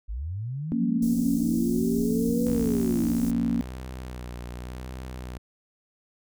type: linear two-way sweep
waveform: sine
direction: up then down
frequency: 45.68 to 497.1 to 240.3 Hz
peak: -29 dBFS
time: 0.08-3.29 s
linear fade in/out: 20 ms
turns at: 2.48 s
type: chord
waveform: sine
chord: Bb minor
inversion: second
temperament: equal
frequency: 174.61 / 233.1 / 277.2 Hz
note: F3 / Bb3 / Db4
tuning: 0 / 0 / 0 cents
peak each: -30 / -24 / -29 dBFS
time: 0.72-3.61 s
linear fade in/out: 0 ms
type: band-stop noise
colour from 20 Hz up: pink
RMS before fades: -38 dBFS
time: 1.02-3.31 s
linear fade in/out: 5 ms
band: 420 to 5900 Hz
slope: 24 dB/octave
type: tone with vibrato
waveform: sawtooth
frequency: 62.2 Hz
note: B1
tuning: 13 cents sharp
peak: -31 dBFS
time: 2.46-5.38 s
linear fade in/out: 5 ms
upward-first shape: sine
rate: 0.89 Hz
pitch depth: 48 cents each way
effects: none